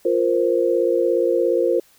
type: chord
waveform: sine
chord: F suspended fourth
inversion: none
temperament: equal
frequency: 349.2 / 466.2 / 523.3 Hz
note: F4 / Bb4 / C5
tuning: 0 / 0 / 0 cents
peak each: -20 dBFS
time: 0.05-1.8 s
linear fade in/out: 5 ms
effects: white hiss -55 dBFS RMS until 1.98 s